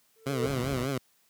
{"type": "tone with exponential growth", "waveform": "triangle", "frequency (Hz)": 444.9, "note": "A4", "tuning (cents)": 19, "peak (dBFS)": -22, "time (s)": [0.16, 0.46], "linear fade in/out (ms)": 2, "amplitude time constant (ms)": 65}
{"type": "tone with vibrato", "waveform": "15% pulse", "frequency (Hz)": 130.81, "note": "C3", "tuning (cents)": 0, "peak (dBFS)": -22, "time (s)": [0.26, 0.98], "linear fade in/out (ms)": 5, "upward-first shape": "triangle", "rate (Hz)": 5.1, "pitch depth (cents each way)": 150}
{"type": "noise", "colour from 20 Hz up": "brown", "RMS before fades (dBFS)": -33, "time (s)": [0.43, 0.86], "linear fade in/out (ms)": 10}
{"effects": ["white hiss -67 dBFS RMS until 1.29 s", "high-pass 80 Hz 12 dB/octave"]}